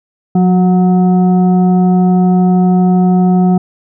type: tone with frequency modulation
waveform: sine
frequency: 181.3 Hz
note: F#3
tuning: 35 cents flat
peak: -6 dBFS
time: 0.35-3.58 s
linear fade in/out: 5 ms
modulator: 550 Hz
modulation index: 0.52
effects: none